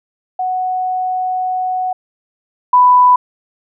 sine tone pair in turn, 740 / 993.2 Hz, F#5 / B5, 0 / +9 cents, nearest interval perfect fourth, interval 509 cents, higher second, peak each -15 / -5 dBFS, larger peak second, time 0.39-1.93 / 2.73-3.16 s, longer first, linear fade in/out 5 ms, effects none

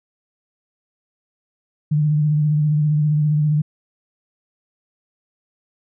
sine tone with vibrato, 150.6 Hz, D3, 44 cents sharp, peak -14 dBFS, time 1.91-3.62 s, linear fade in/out 10 ms, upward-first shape triangle, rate 15 Hz, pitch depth 43 cents each way, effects none

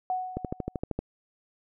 sine tone with exponential decay, 740 Hz, F#5, in tune, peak -24 dBFS, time 0.1-0.79 s, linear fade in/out 1 ms, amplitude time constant 150 ms
click train, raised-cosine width 2 ms, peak -16 dBFS, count 9, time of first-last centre 0.37-0.99 s, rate 12.9 Hz
effects none

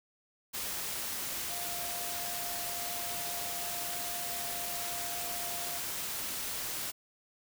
sine tone in noise, 698.5 Hz, F5, in tune, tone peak -43 dBFS, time 1.49-5.79 s, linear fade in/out 20 ms, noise white, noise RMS -37 dBFS, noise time 0.53-6.92 s, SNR -9 dB, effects none

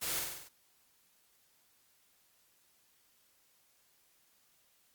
white noise with echo, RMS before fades -37 dBFS, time 0.01-0.21 s, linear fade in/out 20 ms, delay 47 ms, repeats 6, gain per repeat -3 dB, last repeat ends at 0.492 s, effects white hiss -70 dBFS RMS until 4.94 s + Opus 48 kbps

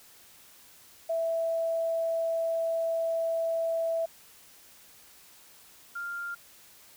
sine tone pair in turn, 659.3 / 1397 Hz, E5 / F6, 0 / 0 cents, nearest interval octave + minor second, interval 1300 cents, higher second, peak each -26 / -33 dBFS, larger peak first, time 1.09-4.06 / 5.95-6.35 s, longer first, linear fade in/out 10 ms, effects white hiss -55 dBFS RMS until 6.96 s

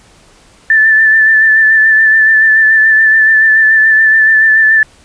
sine tone with vibrato, 1761 Hz, A6, 1 cent sharp, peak -4 dBFS, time 0.7-4.83 s, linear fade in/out 2 ms, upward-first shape sine, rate 7 Hz, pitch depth 25 cents each way, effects pink hiss -44 dBFS RMS until 5.04 s + resampled to 22050 Hz

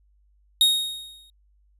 45% pulse tone with exponential decay, 3740 Hz, A#7, 5 cents sharp, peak -13 dBFS, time 0.61-1.3 s, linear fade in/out 1 ms, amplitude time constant 150 ms, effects added 50 Hz sine -58 dBFS peak until 1.79 s + resampled to 32000 Hz

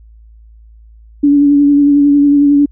sine tone with vibrato, 286.5 Hz, D4, 43 cents flat, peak -5 dBFS, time 1.23-2.66 s, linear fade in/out 10 ms, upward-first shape sine, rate 11 Hz, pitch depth 22 cents each way, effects added 55 Hz sine -37 dBFS peak until 2.71 s

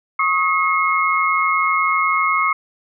sine tone cluster, 1096 / 1268 / 2164 Hz, C#6 / D#6 / C#7, -20 / +32 / -42 cents, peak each -19 dBFS, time 0.19-2.53 s, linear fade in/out 5 ms, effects none

